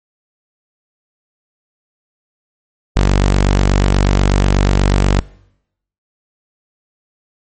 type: tone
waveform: sawtooth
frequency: 48.22 Hz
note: G1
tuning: 28 cents flat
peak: -5 dBFS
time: 2.96-5.2 s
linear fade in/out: 0 ms
effects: noise-tail reverb RT60 0.8 s tail -23 dB re dry + MP3 32 kbps